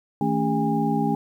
sine tone cluster, 159.7 / 222.1 / 283.4 / 405.9 / 812 Hz, D#3 / A3 / C#4 / G#4 / G#5, +45 / +16 / +38 / -40 / -39 cents, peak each -27 / -24 / -26 / -30 / -26 dBFS, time 0.21-1.15 s, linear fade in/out 2 ms, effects 9-bit

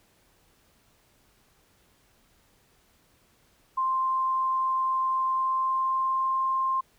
sine tone with pitch glide, 1048 to 1055.9 Hz, C6 to C6, +2 to +15 cents, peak -23 dBFS, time 3.77-6.81 s, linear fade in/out 10 ms, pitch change +13 cents, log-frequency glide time 5.29-6.43 s, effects pink hiss -64 dBFS RMS until 6.98 s

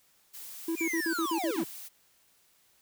blue noise, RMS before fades -44 dBFS, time 0.33-1.89 s, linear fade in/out 20 ms
triangle tone bursts, 329.6 Hz, E4, in tune, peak -26 dBFS, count 8, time 0.68-1.637 s, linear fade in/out 5 ms, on 75 ms, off 51 ms
square linear sweep, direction down, 2473 to 115.3 Hz, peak -32 dBFS, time 0.76-1.65 s, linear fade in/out 50 ms
effects white hiss -66 dBFS RMS until 2.81 s

